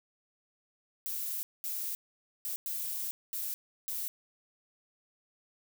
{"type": "noise bursts at uneven times", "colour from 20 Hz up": "violet", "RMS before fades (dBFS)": -36, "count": 6, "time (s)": [[1.06, 1.43], [1.64, 1.95], [2.45, 2.56], [2.66, 3.11], [3.33, 3.54], [3.88, 4.08]], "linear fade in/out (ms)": 0, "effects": []}